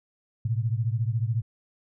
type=beating tone pair; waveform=sine; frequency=110.1 / 124.1 Hz; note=A2 / B2; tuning=+2 / +9 cents; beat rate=14 Hz; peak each=-25 / -28 dBFS; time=0.45-1.42 s; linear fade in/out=5 ms; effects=none